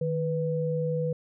sine tone pair together, 155.57 / 493.9 Hz, D#3 / B4, 0 / 0 cents, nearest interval octave + minor sixth, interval 2000 cents, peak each -28 dBFS, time 0.01-1.13 s, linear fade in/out 5 ms, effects none

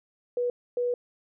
sine tone bursts at uneven times, 487.7 Hz, B4, 22 cents flat, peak -24 dBFS, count 2, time 0.37-0.5 / 0.77-0.94 s, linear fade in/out 2 ms, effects none

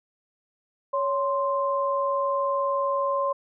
sine tone pair together, 558.2 / 1046.5 Hz, C#5 / C6, +12 / 0 cents, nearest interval major seventh, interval 1088 cents, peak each -25 dBFS, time 0.93-3.33 s, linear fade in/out 10 ms, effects none

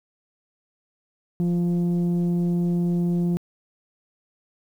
sine tone pair together, 173.54 / 349.2 Hz, F3 / F4, -11 / 0 cents, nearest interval octave, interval 1211 cents, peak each -18 / -27 dBFS, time 1.4-3.37 s, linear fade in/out 0 ms, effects tanh soft clip ceiling -17 dBFS + 9-bit

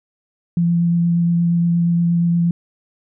sine tone with vibrato, 170.8 Hz, F3, 38 cents flat, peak -13 dBFS, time 0.57-2.51 s, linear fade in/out 2 ms, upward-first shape triangle, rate 8.5 Hz, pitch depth 13 cents each way, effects none

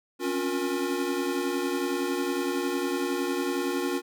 square tone cluster, 269.2 / 280.1 / 357.7 / 471.3 Hz, C4 / C#4 / F4 / A#4, +49 / +18 / +41 / +19 cents, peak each -36 / -32 / -30 / -36 dBFS, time 0.19-4.02 s, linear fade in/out 50 ms, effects none

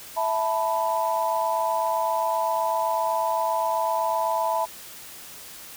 sine chord, E suspended fourth, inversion none, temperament equal, 659.3 / 880 / 987.8 Hz, E5 / A5 / B5, 0 / 0 / 0 cents, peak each -26 dBFS, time 0.16-4.66 s, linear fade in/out 20 ms, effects white hiss -42 dBFS RMS until 5.76 s

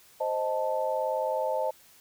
sine chord, A diminished, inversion first, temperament equal, 523.3 / 622.3 / 880 Hz, C5 / Eb5 / A5, 0 / 0 / 0 cents, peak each -30 / -30 / -31 dBFS, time 0.2-1.71 s, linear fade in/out 10 ms, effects white hiss -57 dBFS RMS until 2 s

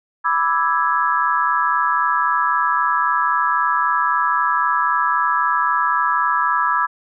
sine chord, E dominant seventh, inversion second, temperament equal, 987.8 / 1174.7 / 1318.5 / 1661.2 Hz, B5 / D6 / E6 / G#6, 0 / 0 / 0 / 0 cents, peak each -20 / -21 / -20 / -22 dBFS, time 0.24-6.87 s, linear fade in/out 20 ms, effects none

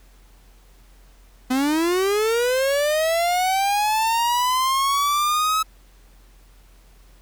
45% pulse linear sweep, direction up, 250 to 1293 Hz, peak -18 dBFS, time 1.5-5.63 s, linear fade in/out 10 ms, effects added 44 Hz sine -48 dBFS peak until 7.21 s + pink hiss -57 dBFS RMS until 7.21 s

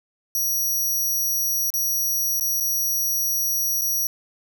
10% pulse tone with dropouts, 5780 Hz, F#8, 41 cents flat, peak -15 dBFS, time 0.35-4.07 s, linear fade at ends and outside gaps 1 ms, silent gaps 1.703-1.739 / 2.398-2.409 / 2.601-2.607 / 3.812-3.818 s, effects none

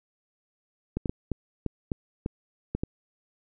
clicks, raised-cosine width 3 ms, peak -15 dBFS, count 9, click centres 0.97 / 1.058 / 1.095 / 1.317 / 1.663 / 1.918 / 2.261 / 2.75 / 2.835 s, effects none

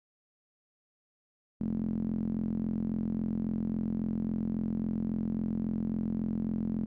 sawtooth tone with band-pass filter, 43.65 Hz, F1, in tune, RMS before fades -32 dBFS, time 1.6-6.86 s, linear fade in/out 10 ms, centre 220 Hz, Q 5.9, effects none

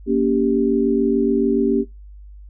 sine chord, G diminished, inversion first, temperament just, 235.2 / 282.2 / 392 Hz, Bb3 / Db4 / G4, +16 / +31 / 0 cents, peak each -19 dBFS, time 0.06-1.85 s, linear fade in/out 50 ms, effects noise-tail reverb RT60 0.2 s tail -18 dB re dry + added 50 Hz sine -37 dBFS peak until 2.49 s

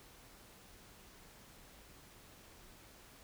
silence, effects pink hiss -59 dBFS RMS until 3.23 s

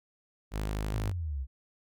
sawtooth tone, 52.1 Hz, G#1, 6 cents sharp, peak -27 dBFS, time 0.51-1.13 s, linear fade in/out 50 ms
sine exponential sweep, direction down, 117 to 62.1 Hz, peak -31 dBFS, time 0.92-1.47 s, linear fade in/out 50 ms
effects none

